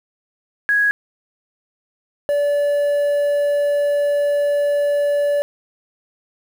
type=tone pair in turn; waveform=sine / triangle; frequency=1661.2 / 577.4 Hz; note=G#6 / D5; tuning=0 / -30 cents; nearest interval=octave + tritone; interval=1830 cents; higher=first; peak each=-13 dBFS; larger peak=neither; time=0.69-0.91 / 2.29-5.42 s; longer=second; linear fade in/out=0 ms; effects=7-bit